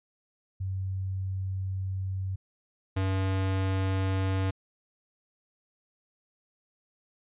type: tone pair in turn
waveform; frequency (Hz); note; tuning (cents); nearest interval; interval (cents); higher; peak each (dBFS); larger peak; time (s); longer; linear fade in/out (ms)
sine / square; 95 / 95.34; F#2 / G2; +46 / -48; unison; 6; second; -29 / -26; second; 0.6-2.36 / 2.96-4.51; first; 10
effects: resampled to 8000 Hz